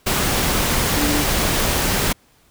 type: tone in noise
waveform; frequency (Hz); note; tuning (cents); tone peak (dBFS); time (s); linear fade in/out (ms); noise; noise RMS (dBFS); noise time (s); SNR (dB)
sine; 292.9; D4; -5; -20; 0.96-1.23; 10; pink; -19; 0.06-2.13; -4
effects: pink hiss -56 dBFS RMS until 2.5 s